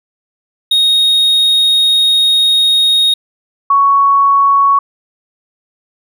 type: tone pair in turn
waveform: triangle / sine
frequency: 3734 / 1114 Hz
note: A#7 / C#6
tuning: +2 / +8 cents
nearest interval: octave + major sixth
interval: 2094 cents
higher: first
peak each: -6 dBFS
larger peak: neither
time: 0.71-3.14 / 3.7-4.79 s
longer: first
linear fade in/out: 5 ms
effects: none